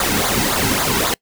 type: noise with flanger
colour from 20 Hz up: pink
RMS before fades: -18 dBFS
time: 0-1.14 s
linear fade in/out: 2 ms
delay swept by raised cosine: 0.35 to 1.75 ms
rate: 3.7 Hz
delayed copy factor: -0.7
effects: noise-tail reverb RT60 0.1 s tail -26 dB re dry